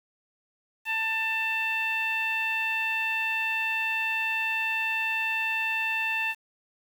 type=tone with low-pass filter; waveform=15% pulse; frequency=890 Hz; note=A5; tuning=20 cents sharp; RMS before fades=-28 dBFS; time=0.85-6.35 s; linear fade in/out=50 ms; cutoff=2500 Hz; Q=4.7; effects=8-bit